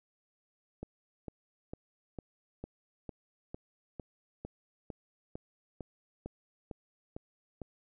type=click train; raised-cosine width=2 ms; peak=-27 dBFS; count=16; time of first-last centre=0.83-7.617 s; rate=2.21 Hz; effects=none